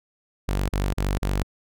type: tone bursts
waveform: sawtooth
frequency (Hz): 48.34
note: G1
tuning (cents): -23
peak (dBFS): -18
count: 4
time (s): 0.48-1.431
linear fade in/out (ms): 10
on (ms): 210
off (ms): 37
effects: none